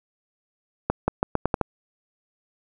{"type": "accelerating click train", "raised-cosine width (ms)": 1, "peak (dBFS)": -6, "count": 7, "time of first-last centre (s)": [0.9, 1.613], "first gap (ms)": 180, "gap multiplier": 0.83, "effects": []}